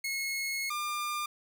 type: tone pair in turn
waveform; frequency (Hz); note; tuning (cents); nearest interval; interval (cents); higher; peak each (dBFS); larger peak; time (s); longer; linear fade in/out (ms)
sawtooth; 2174 / 1199.2; C#7 / D6; -34 / +36; minor seventh; 1030; first; -28; neither; 0.04-0.7 / 0.7-1.26; first; 5
effects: none